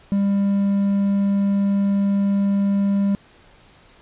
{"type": "tone", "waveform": "triangle", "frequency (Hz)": 199.2, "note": "G3", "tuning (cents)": 28, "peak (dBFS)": -14, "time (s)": [0.12, 3.15], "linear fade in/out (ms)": 0, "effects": ["pink hiss -51 dBFS RMS until 4.01 s", "resampled to 8000 Hz"]}